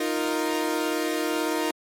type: chord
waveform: sawtooth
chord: Eb suspended second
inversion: none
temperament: equal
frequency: 311.1 / 349.2 / 466.2 Hz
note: Eb4 / F4 / Bb4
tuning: 0 / 0 / 0 cents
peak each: -23 / -25 / -26 dBFS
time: 0-1.71 s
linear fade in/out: 5 ms
effects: MP3 64 kbps